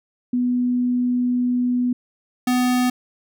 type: tone pair in turn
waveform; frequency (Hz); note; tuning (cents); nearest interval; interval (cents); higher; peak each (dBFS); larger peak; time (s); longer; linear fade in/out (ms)
sine / square; 246.9 / 249.6; B3 / B3; 0 / +19; unison; 19; second; -17 / -17; neither; 0.33-1.93 / 2.47-2.9; first; 5
effects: none